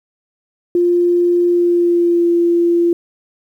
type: tone with pitch glide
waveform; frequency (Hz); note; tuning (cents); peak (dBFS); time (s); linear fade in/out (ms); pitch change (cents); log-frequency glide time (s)
sine; 349.9 to 343.1; F4 to F4; +3 to -31; -10; 0.75-2.93; 2; -34; 1.49-2.26
effects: 8-bit